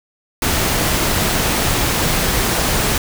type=noise; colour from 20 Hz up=pink; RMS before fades=-17 dBFS; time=0.42-2.98 s; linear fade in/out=2 ms; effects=none